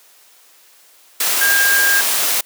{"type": "tone in noise", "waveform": "sine", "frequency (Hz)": 1611, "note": "G6", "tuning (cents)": 47, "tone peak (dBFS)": -13, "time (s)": [1.41, 2.01], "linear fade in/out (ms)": 5, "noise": "white", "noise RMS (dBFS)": -17, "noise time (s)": [1.2, 2.41], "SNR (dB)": 1, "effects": ["white hiss -49 dBFS RMS until 2.45 s", "high-pass 400 Hz 12 dB/octave"]}